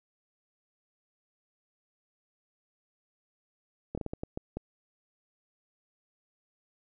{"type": "slowing click train", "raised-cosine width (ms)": 2, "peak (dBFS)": -21, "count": 8, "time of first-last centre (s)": [3.95, 4.57], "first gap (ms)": 26, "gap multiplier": 1.4, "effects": []}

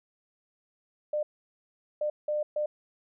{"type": "tone bursts at uneven times", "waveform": "sine", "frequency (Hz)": 600, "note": "D5", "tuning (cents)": 37, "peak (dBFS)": -26, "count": 4, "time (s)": [[1.13, 1.23], [2.01, 2.1], [2.28, 2.43], [2.56, 2.66]], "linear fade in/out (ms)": 5, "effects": []}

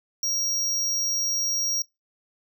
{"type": "tone", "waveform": "square", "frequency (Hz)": 5640, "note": "F8", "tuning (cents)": 16, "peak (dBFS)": -24, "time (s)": [0.23, 1.82], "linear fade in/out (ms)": 2, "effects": ["noise-tail reverb RT60 0.2 s tail -21 dB re dry"]}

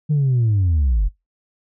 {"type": "linear sweep", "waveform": "sine", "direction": "down", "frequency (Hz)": [154, 42], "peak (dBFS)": -12, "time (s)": [0.09, 1.09], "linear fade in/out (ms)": 20, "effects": ["noise-tail reverb RT60 0.2 s tail -24 dB re dry", "tanh soft clip ceiling -12 dBFS"]}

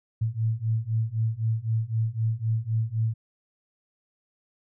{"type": "beating tone pair", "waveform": "sine", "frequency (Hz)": [110, 113.9], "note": ["A2", "A#2"], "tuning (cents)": [0, -40], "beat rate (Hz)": 3.9, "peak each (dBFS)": [-27, -26], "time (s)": [0.21, 3.14], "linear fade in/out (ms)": 10, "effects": []}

